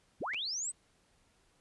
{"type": "linear sweep", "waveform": "sine", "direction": "up", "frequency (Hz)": [32.21, 8372], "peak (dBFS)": -34, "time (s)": [0.2, 0.72], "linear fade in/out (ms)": 20}
{"type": "clicks", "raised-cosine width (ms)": 0.2, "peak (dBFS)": -29, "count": 2, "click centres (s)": [0.336, 0.345]}
{"effects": ["pink hiss -70 dBFS RMS until 1.6 s", "resampled to 24000 Hz"]}